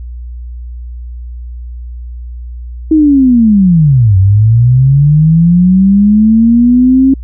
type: linear two-way sweep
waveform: sine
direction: down then up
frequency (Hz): 320.4 to 92.5 to 270.7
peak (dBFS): -3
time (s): 2.91-7.14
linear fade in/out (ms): 5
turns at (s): 4.17
effects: added 60 Hz sine -21 dBFS peak until 7.23 s